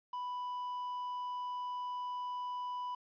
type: tone with quantisation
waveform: triangle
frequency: 990 Hz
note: B5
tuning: 4 cents sharp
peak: -35 dBFS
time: 0.13-2.95 s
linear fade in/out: 5 ms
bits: 10
effects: resampled to 11025 Hz